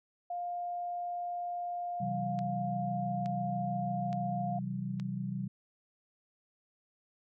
sine tone, 704 Hz, F5, 14 cents sharp, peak -34 dBFS, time 0.3-4.59 s, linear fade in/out 5 ms
sine chord, C major, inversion none, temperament equal with one note detuned, 130.81 / 164.81 / 190.97 Hz, C3 / E3 / G3, 0 / 0 / -45 cents, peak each -38 / -41 / -36 dBFS, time 2-5.48 s, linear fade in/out 10 ms
click train, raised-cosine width 0.2 ms, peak -30 dBFS, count 4, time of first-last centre 2.39-4.999 s, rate 1.15 Hz
effects none

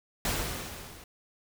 pink noise with level ramp, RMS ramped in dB -28 to -50 dBFS, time 0.25-1.04 s, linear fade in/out 2 ms, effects none

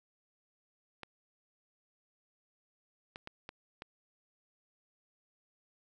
clicks, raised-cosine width 0.3 ms, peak -27 dBFS, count 5, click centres 1.033 / 3.159 / 3.274 / 3.491 / 3.821 s, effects none

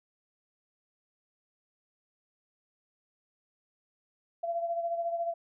sine beating tone pair, 678 / 692 Hz, E5 / F5, +49 / -16 cents, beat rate 14 Hz, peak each -30 / -38 dBFS, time 4.43-5.34 s, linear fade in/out 10 ms, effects none

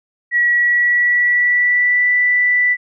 sine tone with pitch glide, 1925 to 1975.7 Hz, B6 to B6, -45 to 0 cents, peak -11 dBFS, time 0.31-2.77 s, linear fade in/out 50 ms, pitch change +45 cents, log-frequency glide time 0.5-2.11 s, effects none

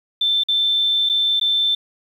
sine tone with dropouts, 3547 Hz, A7, 13 cents sharp, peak -15 dBFS, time 0.21-1.75 s, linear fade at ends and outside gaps 5 ms, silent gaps 0.436-0.485 / 1.091-1.096 / 1.398-1.412 s, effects 8-bit

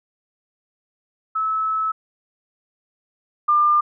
sine tone pair in turn, 1300 / 1198.9 Hz, E6 / D6, -24 / +35 cents, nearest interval minor second, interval 141 cents, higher first, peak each -19 / -13 dBFS, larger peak second, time 1.35-1.92 / 3.48-3.81 s, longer first, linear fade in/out 10 ms, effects none

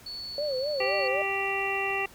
sine tone, 4435 Hz, C#8, in tune, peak -35 dBFS, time 0.06-1.08 s, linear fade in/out 5 ms
sine tone with vibrato, 554.4 Hz, C#5, in tune, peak -27 dBFS, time 0.38-1.22 s, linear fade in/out 2 ms, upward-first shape sine, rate 3.9 Hz, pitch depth 150 cents each way
harmonic tone, 392 Hz, G4, in tune, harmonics 1 / 2 / 3 / 5 / 6 / 7, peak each -33 / -33 / -37 / -33 / -37 / -31 dBFS, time 0.8-2.06 s, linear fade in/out 5 ms
effects pink hiss -52 dBFS RMS until 2.14 s

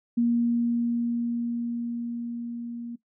sine tone with level ramp, 236.2 Hz, A#3, 23 cents sharp, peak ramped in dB -19 to -33 dBFS, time 0.17-2.96 s, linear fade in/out 10 ms, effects noise-tail reverb RT60 0.1 s tail -17 dB re dry

